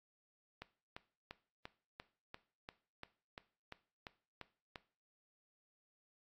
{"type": "click train", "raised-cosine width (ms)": 0.3, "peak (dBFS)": -30, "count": 13, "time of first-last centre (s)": [0.62, 4.758], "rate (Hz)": 2.9, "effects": ["noise-tail reverb RT60 0.4 s tail -17 dB re dry", "AAC 48 kbps"]}